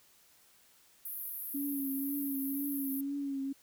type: band-pass noise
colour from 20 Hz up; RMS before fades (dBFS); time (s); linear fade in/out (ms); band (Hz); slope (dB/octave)
pink; -41; 1.05-3.01; 5; 11000 to 16000; 96
type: tone with vibrato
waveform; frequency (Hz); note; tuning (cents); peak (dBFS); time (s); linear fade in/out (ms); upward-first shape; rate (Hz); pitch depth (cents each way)
sine; 277.2; C#4; 0; -33; 1.54-3.53; 10; triangle; 2; 48
effects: white hiss -64 dBFS RMS until 3.62 s